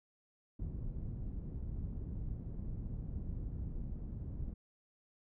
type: low-pass noise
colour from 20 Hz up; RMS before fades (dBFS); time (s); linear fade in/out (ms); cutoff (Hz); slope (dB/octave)
pink; -41; 0.59-4.54; 5; 160; 12
effects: none